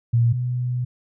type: tone pair in turn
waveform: sine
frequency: 117.8 / 124.03 Hz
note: A#2 / B2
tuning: +19 / +8 cents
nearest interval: minor second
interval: 89 cents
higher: second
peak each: -14 / -21 dBFS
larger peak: first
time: 0.13-0.33 / 0.33-0.85 s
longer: second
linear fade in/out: 10 ms
effects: none